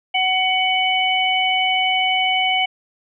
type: harmonic tone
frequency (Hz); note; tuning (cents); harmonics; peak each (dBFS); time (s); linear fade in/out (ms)
748; F#5; +19; 1 / 3 / 4; -20 / -20 / -20; 0.14-2.66; 10
effects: none